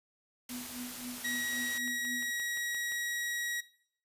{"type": "tone with tremolo", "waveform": "sine", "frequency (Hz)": 246.9, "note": "B3", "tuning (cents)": 0, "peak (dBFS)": -38, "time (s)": [0.49, 2.31], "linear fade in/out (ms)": 20, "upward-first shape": "triangle", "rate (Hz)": 3.8, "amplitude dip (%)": 95}
{"type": "noise", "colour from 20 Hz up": "white", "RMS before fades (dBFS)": -43, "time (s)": [0.49, 1.78], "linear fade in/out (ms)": 2}
{"type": "click train", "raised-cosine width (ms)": 0.3, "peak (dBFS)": -34, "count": 14, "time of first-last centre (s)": [0.66, 2.921], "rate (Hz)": 5.75}
{"type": "tone", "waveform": "sawtooth", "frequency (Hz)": 1909, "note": "A#6", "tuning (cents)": 41, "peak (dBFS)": -29, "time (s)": [1.24, 3.61], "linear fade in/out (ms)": 10}
{"effects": ["noise-tail reverb RT60 0.6 s tail -20 dB re dry", "resampled to 32000 Hz"]}